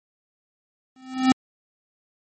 square tone with exponential growth, 259.5 Hz, C4, 14 cents flat, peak -12 dBFS, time 0.96-1.32 s, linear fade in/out 2 ms, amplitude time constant 77 ms, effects MP3 32 kbps

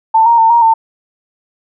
sine tone with pitch steps, 891 / 934 / 900 / 939 / 900 Hz, A5 / A#5 / A5 / A#5 / A5, +22 / +3 / +39 / +12 / +39 cents, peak -5 dBFS, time 0.14-0.74 s, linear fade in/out 10 ms, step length 120 ms, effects none

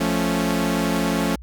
sawtooth chord, F augmented, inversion none, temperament equal, 174.61 / 220 / 277.2 Hz, F3 / A3 / C#4, 0 / 0 / 0 cents, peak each -20 dBFS, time 0-1.36 s, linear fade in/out 10 ms, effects added 60 Hz sine -36 dBFS peak until 1.42 s

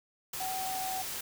sine tone in noise, 757 Hz, F#5, 39 cents sharp, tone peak -34 dBFS, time 0.4-1.02 s, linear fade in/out 5 ms, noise white, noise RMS -38 dBFS, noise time 0.33-1.21 s, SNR +1 dB, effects none

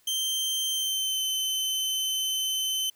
sawtooth tone with pitch glide, 3136 to 3064 Hz, G7 to G7, 0 to -40 cents, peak -23 dBFS, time 0.07-2.9 s, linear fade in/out 5 ms, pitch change -40 cents, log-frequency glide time 0.68-1.22 s, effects white hiss -64 dBFS RMS until 2.95 s

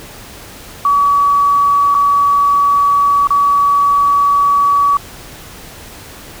sine tone with dropouts, 1138 Hz, C#6, 45 cents sharp, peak -8 dBFS, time 0.85-4.97 s, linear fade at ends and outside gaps 2 ms, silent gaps 1.944-1.949 / 3.272-3.305 s, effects pink hiss -34 dBFS RMS until 6.4 s

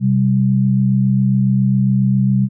sine tone pair together, 128.7 / 196 Hz, C3 / G3, -28 / 0 cents, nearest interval perfect fifth, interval 728 cents, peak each -14 dBFS, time 0-2.49 s, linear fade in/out 50 ms, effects none

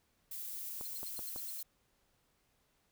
violet noise, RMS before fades -43 dBFS, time 0.31-1.63 s, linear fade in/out 5 ms
clicks, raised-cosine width 1 ms, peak -33 dBFS, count 4, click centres 0.811 / 1.031 / 1.192 / 1.361 s
20% pulse tone bursts, 4200 Hz, C8, 6 cents sharp, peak -40 dBFS, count 8, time 0.85-1.609 s, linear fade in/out 5 ms, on 24 ms, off 81 ms
effects pink hiss -75 dBFS RMS until 2.91 s

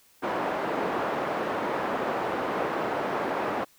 pink band-pass noise, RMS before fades -29 dBFS, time 0.22-3.65 s, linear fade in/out 20 ms, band 370 to 1200 Hz, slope 12 dB/octave, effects white hiss -60 dBFS RMS until 3.78 s

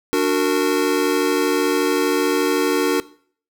square chord, D augmented, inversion none, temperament just, 293.7 / 367.1 / 458.9 Hz, D4 / F#4 / A#4, 0 / -14 / -27 cents, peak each -21 dBFS, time 0.13-3 s, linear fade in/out 0 ms, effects noise-tail reverb RT60 0.5 s tail -19 dB re dry

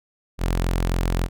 sawtooth tone, 43.65 Hz, F1, in tune, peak -16 dBFS, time 0.38-1.29 s, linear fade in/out 50 ms, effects none

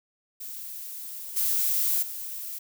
violet noise with level steps, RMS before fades -38 / -25 / -36 dBFS, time 0.4-2.59 s, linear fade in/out 10 ms, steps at 1.36 / 2.02 s, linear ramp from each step 10 ms, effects none

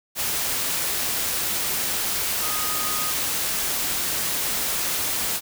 sine tone in noise, 1245 Hz, D#6, 1 cent sharp, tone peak -31 dBFS, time 2.4-3.14 s, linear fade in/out 50 ms, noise white, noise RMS -25 dBFS, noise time 0.15-5.41 s, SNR -9 dB, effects none

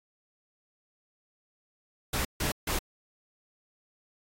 pink noise bursts, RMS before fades -30 dBFS, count 3, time 2.13-2.79 s, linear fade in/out 5 ms, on 120 ms, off 150 ms, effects AAC 48 kbps

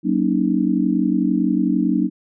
sine chord, D# minor seventh, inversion first, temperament just, 186.68 / 233.3 / 280 / 311.1 Hz, F#3 / A#3 / C#4 / D#4, +16 / +2 / +18 / 0 cents, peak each -21 dBFS, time 0.03-2.1 s, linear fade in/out 50 ms, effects none

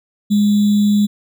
sine tone with sample-and-hold, 206.6 Hz, G#3, 9 cents flat, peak -10 dBFS, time 0.3-1.07 s, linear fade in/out 20 ms, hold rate 3675 Hz, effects none

